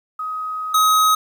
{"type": "tone pair in turn", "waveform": ["sine", "square"], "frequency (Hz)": [1261, 1266.3], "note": ["D#6", "D#6"], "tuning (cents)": [23, 30], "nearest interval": "unison", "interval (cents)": 7, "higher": "second", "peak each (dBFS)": [-23, -13], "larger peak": "second", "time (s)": [[0.19, 0.74], [0.74, 1.15]], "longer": "first", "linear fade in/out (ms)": 5, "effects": ["9-bit"]}